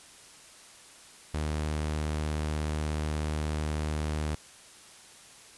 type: tone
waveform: sawtooth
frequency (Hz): 76.4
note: D#2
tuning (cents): -31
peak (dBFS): -25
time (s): 1.34-4.35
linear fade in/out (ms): 0
effects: white hiss -52 dBFS RMS until 5.57 s + resampled to 24000 Hz